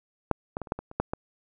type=clicks; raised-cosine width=1 ms; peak=-7 / -16 / -20 / -30 / -11 / -21 / -28 / -10 / -15 dBFS; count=9; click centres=0.313 / 0.569 / 0.617 / 0.672 / 0.721 / 0.79 / 0.914 / 1 / 1.135 s; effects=none